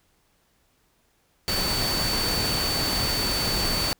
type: tone in noise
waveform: sine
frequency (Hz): 4522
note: C#8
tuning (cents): +34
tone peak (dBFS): -26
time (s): 1.48-3.93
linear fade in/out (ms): 0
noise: pink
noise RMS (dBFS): -27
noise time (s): 1.48-3.93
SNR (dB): -2
effects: pink hiss -66 dBFS RMS until 3.99 s